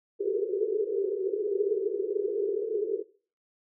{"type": "band-pass noise", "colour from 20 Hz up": "pink", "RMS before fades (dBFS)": -29, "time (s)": [0.19, 3.03], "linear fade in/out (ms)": 20, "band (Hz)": [380, 450], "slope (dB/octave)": 96, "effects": ["noise-tail reverb RT60 0.4 s tail -18 dB re dry"]}